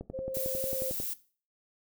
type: click train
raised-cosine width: 2 ms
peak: -25 dBFS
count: 12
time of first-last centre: 0.01-1.001 s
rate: 11.1 Hz
type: tone with vibrato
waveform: sine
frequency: 527 Hz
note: C5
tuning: 12 cents sharp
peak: -34 dBFS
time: 0.13-0.92 s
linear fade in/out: 20 ms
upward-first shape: triangle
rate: 2.3 Hz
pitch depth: 10 cents each way
type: noise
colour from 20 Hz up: violet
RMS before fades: -35 dBFS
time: 0.34-1.14 s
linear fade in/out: 10 ms
effects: noise-tail reverb RT60 0.4 s tail -17 dB re dry